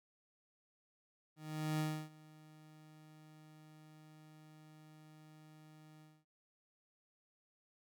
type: tone with ADSR envelope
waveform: 30% pulse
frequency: 154.7 Hz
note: D#3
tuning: 10 cents flat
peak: -31 dBFS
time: 1.36-6.25 s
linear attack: 430 ms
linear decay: 300 ms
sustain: -24 dB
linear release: 240 ms
effects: none